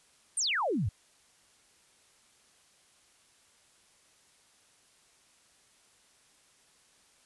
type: exponential sweep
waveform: sine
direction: down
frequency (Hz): 9620 to 82.41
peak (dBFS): -27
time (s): 0.37-0.89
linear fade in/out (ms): 5
effects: white hiss -64 dBFS RMS until 7.25 s + resampled to 24000 Hz